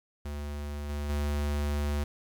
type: tone with level steps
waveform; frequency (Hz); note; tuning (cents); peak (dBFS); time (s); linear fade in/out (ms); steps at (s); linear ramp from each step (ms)
square; 73; D2; -10; -35 / -32 / -28; 0.25-2.04; 5; 0.89 / 1.09; 10
effects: 10-bit